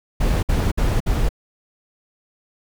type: noise bursts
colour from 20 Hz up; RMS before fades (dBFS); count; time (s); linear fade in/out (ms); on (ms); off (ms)
brown; -18; 4; 0.2-1.291; 10; 230; 57
effects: none